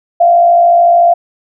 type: tone with frequency modulation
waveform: sine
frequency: 691 Hz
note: F5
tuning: 19 cents flat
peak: -4 dBFS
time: 0.2-1.14 s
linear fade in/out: 10 ms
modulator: 53.7 Hz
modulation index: 0.47
effects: none